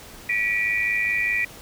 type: tone cluster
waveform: sine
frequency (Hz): 1939 / 2304 / 2409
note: B6 / D7 / D7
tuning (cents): -32 / -34 / +43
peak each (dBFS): -24 / -27 / -24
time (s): 0.29-1.45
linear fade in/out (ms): 5
effects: pink hiss -43 dBFS RMS until 1.61 s